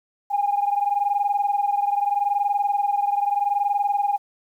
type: tone pair together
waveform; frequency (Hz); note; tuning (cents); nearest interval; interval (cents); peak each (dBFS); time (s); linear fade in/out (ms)
sine; 808 / 828.8; G#5 / G#5; -48 / -4; unison; 44; -20 / -23; 0.3-4.18; 20
effects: tanh soft clip ceiling -12 dBFS + 9-bit